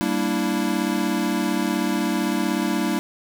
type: chord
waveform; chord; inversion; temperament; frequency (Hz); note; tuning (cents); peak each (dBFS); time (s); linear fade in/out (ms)
square; E half-diminished seventh; first; equal; 196 / 233.1 / 293.7 / 329.6; G3 / Bb3 / D4 / E4; 0 / 0 / 0 / 0; -27; 0.01-2.99; 0
effects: none